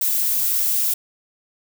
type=noise; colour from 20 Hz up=violet; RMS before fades=-20 dBFS; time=0.01-0.94 s; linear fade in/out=5 ms; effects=none